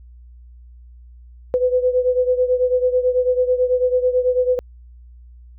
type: beating tone pair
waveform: sine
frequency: 500 / 509.1 Hz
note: B4 / C5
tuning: +21 / -47 cents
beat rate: 9.1 Hz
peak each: -16 / -20 dBFS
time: 1.54-4.59 s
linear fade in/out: 0 ms
effects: added 60 Hz sine -40 dBFS peak until 5.58 s